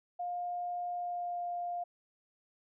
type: tone with pitch glide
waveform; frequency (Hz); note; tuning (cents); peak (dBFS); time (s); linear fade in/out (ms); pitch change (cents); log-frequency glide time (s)
sine; 708 to 702.3; F5 to F5; +23 to +10; -34; 0.19-1.84; 10; -13; 0.91-1.45
effects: none